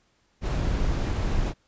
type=noise; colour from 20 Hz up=brown; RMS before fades=-25 dBFS; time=0.41-1.54 s; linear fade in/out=50 ms; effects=pink hiss -67 dBFS RMS until 1.67 s + resampled to 16000 Hz